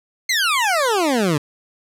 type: exponential sweep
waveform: 20% pulse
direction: down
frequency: 2151 to 140 Hz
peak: -11 dBFS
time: 0.29-1.38 s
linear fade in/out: 5 ms
effects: low-pass 12000 Hz 12 dB/octave